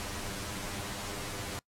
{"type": "noise with comb filter", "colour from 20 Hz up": "pink", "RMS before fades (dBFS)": -38, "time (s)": [0, 1.59], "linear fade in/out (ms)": 0, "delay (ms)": 10, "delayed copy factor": 1, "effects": ["noise-tail reverb RT60 0.1 s tail -23 dB re dry", "low-pass 11000 Hz 12 dB/octave"]}